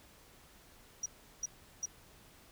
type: tone bursts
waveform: sine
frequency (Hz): 5790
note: F#8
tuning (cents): -38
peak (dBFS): -32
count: 3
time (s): 1.03-1.857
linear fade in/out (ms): 5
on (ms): 29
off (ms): 370
effects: tanh soft clip ceiling -29 dBFS + pink hiss -60 dBFS RMS until 2.51 s